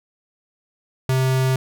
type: tone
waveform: square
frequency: 130.81 Hz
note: C3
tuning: in tune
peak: -17 dBFS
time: 1.09-1.56 s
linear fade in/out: 2 ms
effects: none